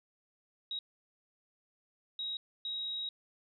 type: tone bursts at uneven times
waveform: sine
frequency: 3811 Hz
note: A#7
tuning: 38 cents sharp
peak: -35 dBFS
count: 3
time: 0.71-0.79 / 2.19-2.37 / 2.65-3.09 s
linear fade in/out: 2 ms
effects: none